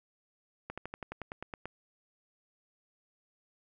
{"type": "slowing click train", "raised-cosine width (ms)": 0.5, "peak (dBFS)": -24, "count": 11, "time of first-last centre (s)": [0.7, 1.656], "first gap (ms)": 76, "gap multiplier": 1.05, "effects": []}